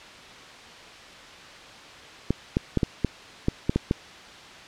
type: clicks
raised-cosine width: 3 ms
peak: -8 dBFS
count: 9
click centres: 2.306 / 2.569 / 2.773 / 2.832 / 3.047 / 3.484 / 3.695 / 3.76 / 3.911 s
effects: white hiss -44 dBFS RMS until 4.67 s + low-pass 4000 Hz 12 dB/octave